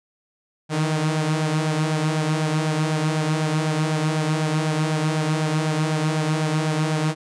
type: tone with flanger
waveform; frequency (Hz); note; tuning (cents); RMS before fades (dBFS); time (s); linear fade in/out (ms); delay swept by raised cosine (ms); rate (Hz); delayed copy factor
sawtooth; 155.56; D#3; 0; -22; 0.69-7.15; 50; 1.2 to 5.7; 4; +0.55
effects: resampled to 22050 Hz